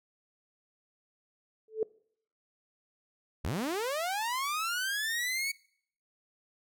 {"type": "tone with exponential growth", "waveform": "sine", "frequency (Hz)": 438.2, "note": "A4", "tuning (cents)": -7, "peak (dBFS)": -22, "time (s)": [1.68, 1.83], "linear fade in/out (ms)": 2, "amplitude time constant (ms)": 32}
{"type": "linear sweep", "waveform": "sawtooth", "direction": "up", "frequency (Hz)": [50, 2255], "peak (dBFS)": -27, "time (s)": [3.44, 5.52], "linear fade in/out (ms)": 10}
{"effects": ["noise-tail reverb RT60 0.6 s tail -23 dB re dry"]}